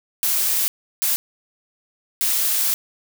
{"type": "noise bursts at uneven times", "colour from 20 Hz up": "blue", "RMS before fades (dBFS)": -20, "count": 3, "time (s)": [[0.23, 0.68], [1.02, 1.16], [2.21, 2.74]], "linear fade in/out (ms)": 0, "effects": []}